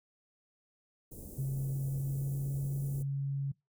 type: band-stop noise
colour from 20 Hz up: pink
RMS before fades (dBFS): -47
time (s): 1.11-3.03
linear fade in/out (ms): 10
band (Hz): 500 to 8600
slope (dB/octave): 24
type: tone with pitch glide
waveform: sine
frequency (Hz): 135 to 138.56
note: C#3 to C#3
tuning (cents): -45 to 0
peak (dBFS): -31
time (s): 1.38-3.52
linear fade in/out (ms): 10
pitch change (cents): +45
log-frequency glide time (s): 1.56-2.76
effects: noise-tail reverb RT60 0.2 s tail -23 dB re dry